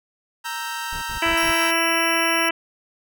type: chord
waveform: sawtooth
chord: E diminished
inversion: second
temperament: equal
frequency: 932.3 / 1318.5 / 1568 Hz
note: Bb5 / E6 / G6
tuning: 0 / 0 / 0 cents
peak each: -26 / -30 / -28 dBFS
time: 0.44-1.72 s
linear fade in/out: 20 ms
type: noise bursts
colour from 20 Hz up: brown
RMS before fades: -34 dBFS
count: 4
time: 0.92-1.524 s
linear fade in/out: 10 ms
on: 100 ms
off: 68 ms
type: harmonic tone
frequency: 331.7 Hz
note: E4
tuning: 11 cents sharp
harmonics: 1 / 2 / 3 / 4 / 5 / 6 / 7 / 8 / 9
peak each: -27 / -27 / -27 / -27 / -27 / -27 / -27 / -27 / -27 dBFS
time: 1.22-2.51 s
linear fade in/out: 5 ms
type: tone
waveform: 15% pulse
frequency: 5588 Hz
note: F8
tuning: in tune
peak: -22 dBFS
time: 1.37-2.49 s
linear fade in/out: 5 ms
effects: none